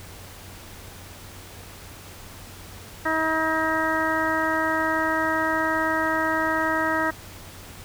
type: harmonic tone with a mistuned harmonic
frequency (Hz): 318.8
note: D#4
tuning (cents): +42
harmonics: 1 / 2 / 3 / 4 / 5 / 6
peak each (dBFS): -28 / -28 / -28 / -28 / -28 / -28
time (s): 3.05-7.11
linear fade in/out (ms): 10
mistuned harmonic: 6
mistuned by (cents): -24
effects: added 92 Hz sine -46 dBFS peak until 7.84 s + pink hiss -43 dBFS RMS until 7.84 s